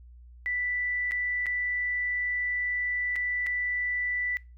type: tone with dropouts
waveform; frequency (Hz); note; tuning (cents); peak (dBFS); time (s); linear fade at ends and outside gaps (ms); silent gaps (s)
sine; 1975.5; B6; 0; -27; 0.46-4.37; 0; 1.111-1.119 / 1.459-1.466 / 3.157-3.162 / 3.464-3.468
effects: noise-tail reverb RT60 0.3 s tail -23 dB re dry + added 60 Hz sine -47 dBFS peak until 4.57 s